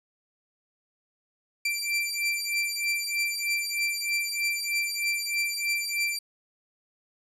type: beating tone pair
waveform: sawtooth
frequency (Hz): 2349 / 2352.2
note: D7 / D7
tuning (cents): 0 / +2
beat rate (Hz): 3.2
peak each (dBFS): -26 / -26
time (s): 1.65-6.19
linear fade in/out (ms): 5
effects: resampled to 32000 Hz